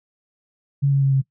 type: tone with pitch steps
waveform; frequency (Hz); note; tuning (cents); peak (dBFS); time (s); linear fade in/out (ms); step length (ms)
sine; 140 / 138.23 / 136.49 / 134.76; C#3 / C#3 / C#3 / C#3; +18 / -5 / -26 / -49; -14; 0.82-1.22; 20; 100
effects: noise-tail reverb RT60 0.1 s tail -20 dB re dry